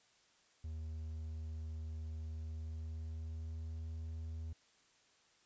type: tone with pitch glide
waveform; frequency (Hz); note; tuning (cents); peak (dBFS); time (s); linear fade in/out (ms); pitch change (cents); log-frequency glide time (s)
triangle; 79 to 80.38; D#2 to E2; +27 to -43; -39; 0.64-4.53; 5; +30; 2.29-3.83
effects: white hiss -70 dBFS RMS until 5.45 s + resampled to 16000 Hz